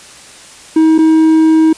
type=tone with dropouts; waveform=triangle; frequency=318.2 Hz; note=D#4; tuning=39 cents sharp; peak=-3 dBFS; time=0.76-1.73 s; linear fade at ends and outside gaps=5 ms; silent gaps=0.981-0.987 s; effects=white hiss -36 dBFS RMS until 1.77 s + resampled to 22050 Hz